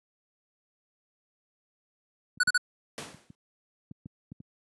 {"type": "clicks", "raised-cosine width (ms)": 5, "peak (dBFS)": [-34, -25, -32, -31, -26, -25, -26, -29], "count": 8, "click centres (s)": [2.375, 2.477, 3.145, 3.303, 3.913, 4.059, 4.319, 4.404]}
{"type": "tone bursts", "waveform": "square", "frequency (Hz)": 1476, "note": "F#6", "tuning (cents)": -5, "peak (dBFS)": -21, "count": 3, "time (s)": [2.4, 2.578], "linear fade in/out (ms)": 5, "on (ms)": 34, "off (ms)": 38}
{"type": "noise with exponential decay", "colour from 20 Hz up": "pink", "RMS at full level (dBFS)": -35, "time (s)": [2.98, 3.35], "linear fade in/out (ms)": 0, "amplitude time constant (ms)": 79}
{"effects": ["high-pass 150 Hz 12 dB/octave", "resampled to 24000 Hz"]}